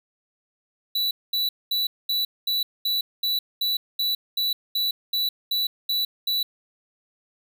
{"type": "tone bursts", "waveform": "square", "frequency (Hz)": 3951, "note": "B7", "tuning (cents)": 0, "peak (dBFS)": -22, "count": 15, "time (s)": [0.95, 6.43], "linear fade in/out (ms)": 5, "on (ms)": 160, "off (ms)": 220, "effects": ["9-bit"]}